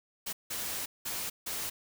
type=noise bursts at uneven times; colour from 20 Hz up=white; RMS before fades=-36 dBFS; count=4; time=0.26-0.33 / 0.5-0.86 / 1.05-1.3 / 1.46-1.7 s; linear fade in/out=10 ms; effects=none